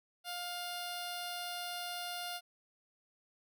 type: tone with notch filter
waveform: 10% pulse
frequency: 706 Hz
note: F5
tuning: 19 cents sharp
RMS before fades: -41 dBFS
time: 0.24-2.41 s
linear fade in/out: 50 ms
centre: 1900 Hz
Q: 1.7
effects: none